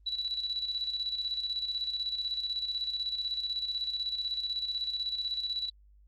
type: tone with tremolo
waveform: sine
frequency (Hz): 3941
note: B7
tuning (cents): -4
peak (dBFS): -29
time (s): 0.06-5.7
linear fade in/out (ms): 10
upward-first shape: square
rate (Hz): 16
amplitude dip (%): 55
effects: added 50 Hz sine -56 dBFS peak until 6.07 s + Opus 32 kbps